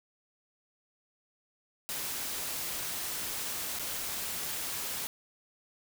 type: noise with dropouts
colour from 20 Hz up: white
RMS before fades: -36 dBFS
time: 1.89-5.07 s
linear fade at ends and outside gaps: 0 ms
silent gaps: 3.788-3.795 s
effects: none